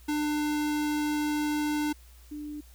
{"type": "tone pair in turn", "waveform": ["square", "sine"], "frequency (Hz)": [298.9, 297.5], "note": ["D4", "D4"], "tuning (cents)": [31, 22], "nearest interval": "unison", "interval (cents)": 9, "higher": "first", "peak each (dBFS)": [-27, -35], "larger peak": "first", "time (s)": [[0.08, 1.93], [2.31, 2.61]], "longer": "first", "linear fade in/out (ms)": 10, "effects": ["added 60 Hz sine -50 dBFS peak until 2.74 s", "white hiss -59 dBFS RMS until 2.74 s"]}